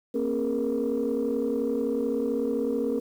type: tone cluster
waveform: sine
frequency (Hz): 233.9 / 269.8 / 418.7 / 470.1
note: A#3 / C#4 / G#4 / A#4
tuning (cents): +6 / -47 / +14 / +15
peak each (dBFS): -30 / -28 / -31 / -27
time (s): 0.14-3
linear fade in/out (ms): 10
effects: tanh soft clip ceiling -18 dBFS + 9-bit